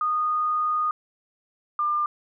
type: tone pair in turn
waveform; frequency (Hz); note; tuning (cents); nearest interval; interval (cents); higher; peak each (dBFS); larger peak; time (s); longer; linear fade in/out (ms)
sine; 1232 / 1198.3; D#6 / D6; -17 / +34; unison; 49; first; -21; neither; 0.01-0.91 / 1.79-2.06; first; 2
effects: none